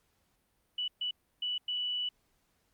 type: tone bursts at uneven times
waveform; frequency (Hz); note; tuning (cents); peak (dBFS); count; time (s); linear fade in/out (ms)
sine; 2960; F#7; 0; -31; 4; 0.78-0.88 / 1.01-1.11 / 1.42-1.58 / 1.68-2.09; 5
effects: pink hiss -74 dBFS RMS until 2.73 s + Opus 48 kbps